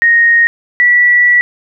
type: tone pair in turn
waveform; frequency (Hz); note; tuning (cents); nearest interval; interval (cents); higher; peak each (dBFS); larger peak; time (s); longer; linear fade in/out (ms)
sine; 1864.7 / 1950.8; A#6 / B6; 0 / -22; minor second; 78; second; -5; neither; 0.02-0.47 / 0.8-1.41; second; 0
effects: none